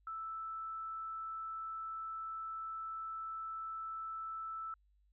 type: tone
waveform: sine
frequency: 1318.5 Hz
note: E6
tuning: in tune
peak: -40 dBFS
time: 0.07-4.74 s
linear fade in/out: 2 ms
effects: added 50 Hz sine -68 dBFS peak until 5.12 s